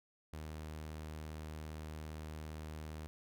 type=tone; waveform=sawtooth; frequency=77.5 Hz; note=D#2; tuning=6 cents flat; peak=-40 dBFS; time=0.33-3.07 s; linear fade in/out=0 ms; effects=none